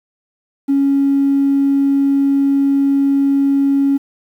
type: tone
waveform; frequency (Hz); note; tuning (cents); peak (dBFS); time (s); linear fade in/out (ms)
triangle; 277.2; C#4; 0; -7; 0.68-3.98; 20
effects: tanh soft clip ceiling -8 dBFS + 8-bit